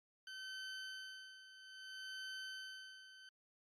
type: tone with tremolo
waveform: 20% pulse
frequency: 1533 Hz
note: G6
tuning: 39 cents flat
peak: -40 dBFS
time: 0.27-3.29 s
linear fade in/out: 2 ms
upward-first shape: sine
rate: 0.61 Hz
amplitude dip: 75%
effects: low-pass 7000 Hz 12 dB/octave + Opus 48 kbps